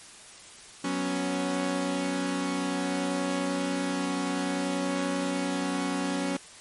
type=chord; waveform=sawtooth; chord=F# suspended fourth; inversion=none; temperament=equal; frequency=185 / 246.9 / 277.2 Hz; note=F#3 / B3 / C#4; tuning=0 / 0 / 0 cents; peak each=-29 / -31 / -25 dBFS; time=0.84-6.37 s; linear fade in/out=5 ms; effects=white hiss -48 dBFS RMS until 6.6 s + MP3 48 kbps